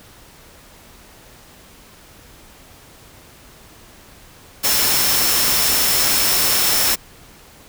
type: tone in noise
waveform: sine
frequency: 5400 Hz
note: E8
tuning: 41 cents sharp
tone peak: -23 dBFS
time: 4.63-6.96 s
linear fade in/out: 20 ms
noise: white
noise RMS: -17 dBFS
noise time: 4.63-6.96 s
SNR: -9 dB
effects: pink hiss -45 dBFS RMS until 7.68 s